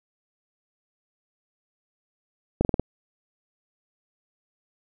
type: slowing click train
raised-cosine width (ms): 2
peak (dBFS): -8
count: 5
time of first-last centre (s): 2.61-2.796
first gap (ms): 39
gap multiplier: 1.12
effects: none